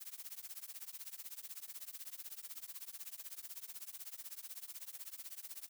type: noise with tremolo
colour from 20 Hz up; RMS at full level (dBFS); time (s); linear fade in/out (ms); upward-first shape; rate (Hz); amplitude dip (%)
blue; -45; 0-5.69; 20; triangle; 16; 100
effects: none